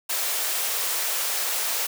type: high-pass noise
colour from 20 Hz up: white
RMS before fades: -26 dBFS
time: 0.09-1.87 s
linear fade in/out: 10 ms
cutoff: 430 Hz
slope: 24 dB/octave
effects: none